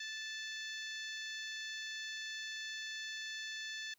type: harmonic tone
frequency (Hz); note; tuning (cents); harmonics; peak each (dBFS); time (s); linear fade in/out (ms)
877; A5; -6; 2 / 3 / 4 / 5 / 6 / 7 / 8; -44 / -51 / -47 / -51 / -55 / -54 / -59; 0-3.94; 5
effects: white hiss -74 dBFS RMS until 3.98 s